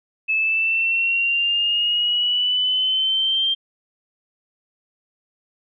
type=exponential sweep; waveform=sine; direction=up; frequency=2601 to 3178 Hz; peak=-17 dBFS; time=0.28-3.55 s; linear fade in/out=20 ms; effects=none